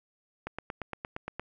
click train, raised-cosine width 0.5 ms, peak -20 dBFS, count 9, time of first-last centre 0.47-1.396 s, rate 8.64 Hz, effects none

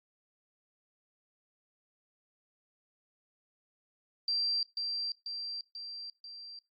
sine tone with echo, 4714 Hz, D8, 6 cents sharp, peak -28 dBFS, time 4.28-4.63 s, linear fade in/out 2 ms, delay 490 ms, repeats 4, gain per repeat -4 dB, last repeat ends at 6.59 s, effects noise-tail reverb RT60 0.2 s tail -21 dB re dry + AAC 48 kbps

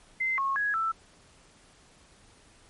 sine tone with pitch steps, 2071 / 1090 / 1667 / 1326 Hz, C7 / C#6 / G#6 / E6, -18 / -29 / +6 / +10 cents, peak -25 dBFS, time 0.2-0.92 s, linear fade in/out 10 ms, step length 180 ms, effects pink hiss -58 dBFS RMS until 2.69 s + MP3 48 kbps

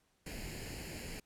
pink noise with comb filter, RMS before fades -44 dBFS, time 0.26-1.2 s, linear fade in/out 5 ms, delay 0.42 ms, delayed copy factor +0.7, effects pink hiss -75 dBFS RMS until 1.25 s + low-pass 12000 Hz 12 dB/octave

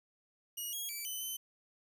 5% pulse tone with pitch steps, 2896 / 3297 / 2316 / 3024 / 3060 Hz, F#7 / G#7 / D7 / F#7 / G7, -38 / -13 / -25 / +37 / -42 cents, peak -30 dBFS, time 0.57-1.37 s, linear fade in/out 10 ms, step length 160 ms, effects 12-bit

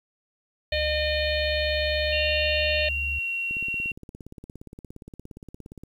sine tone with vibrato, 71.8 Hz, D2, 39 cents flat, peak -30 dBFS, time 0.72-3.19 s, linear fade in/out 5 ms, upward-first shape sine, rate 0.7 Hz, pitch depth 10 cents each way
harmonic tone, 608 Hz, D#5, 40 cents flat, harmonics 1 / 3 / 4 / 5 / 6 / 7, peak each -26 / -31 / -32 / -33 / -34 / -34 dBFS, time 0.72-2.89 s, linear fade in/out 5 ms
sine tone with pitch glide, 2778 to 2741 Hz, F7 to F7, -10 to -33 cents, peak -26 dBFS, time 2.12-3.92 s, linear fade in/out 10 ms, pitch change -23 cents, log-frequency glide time 2.61-3.22 s
click train, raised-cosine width 3 ms, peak -28 dBFS, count 41, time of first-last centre 3.51-5.836 s, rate 17.2 Hz
effects 9-bit

